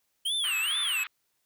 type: tone with vibrato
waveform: square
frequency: 3027 Hz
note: F#7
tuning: 39 cents sharp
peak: -27 dBFS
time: 0.25-1.04 s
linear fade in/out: 10 ms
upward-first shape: sine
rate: 2.3 Hz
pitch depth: 280 cents each way
type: band-pass noise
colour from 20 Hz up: pink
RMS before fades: -39 dBFS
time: 0.44-1.07 s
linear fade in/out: 0 ms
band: 1100 to 3600 Hz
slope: 48 dB/octave
effects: white hiss -75 dBFS RMS until 1.45 s